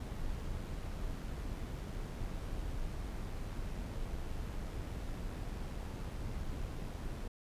brown noise with amplitude modulation, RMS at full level -39 dBFS, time 0-7.28 s, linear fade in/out 5 ms, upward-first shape sine, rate 93 Hz, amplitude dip 25%, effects resampled to 32000 Hz

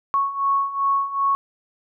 sine beating tone pair, 1104 / 1106.6 Hz, C#6 / C#6, -7 / -3 cents, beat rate 2.6 Hz, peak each -24 / -20 dBFS, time 0.14-1.35 s, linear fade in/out 0 ms, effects none

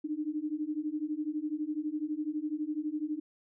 sine beating tone pair, 297.2 / 309.2 Hz, D4 / D#4, +21 / -11 cents, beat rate 12 Hz, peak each -35 / -34 dBFS, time 0.04-3.2 s, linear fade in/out 10 ms, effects none

